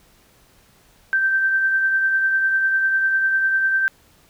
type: tone with tremolo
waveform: sine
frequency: 1561 Hz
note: G6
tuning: 8 cents flat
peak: -14 dBFS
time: 1.13-3.88 s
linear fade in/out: 0 ms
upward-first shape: triangle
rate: 10 Hz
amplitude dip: 40%
effects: pink hiss -55 dBFS RMS until 4.29 s